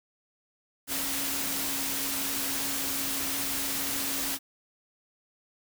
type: tone in noise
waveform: sine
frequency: 274.5 Hz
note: C#4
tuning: 17 cents flat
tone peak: -40 dBFS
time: 0.87-4.39 s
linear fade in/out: 50 ms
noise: white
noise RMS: -31 dBFS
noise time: 0.87-4.39 s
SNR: -12 dB
effects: none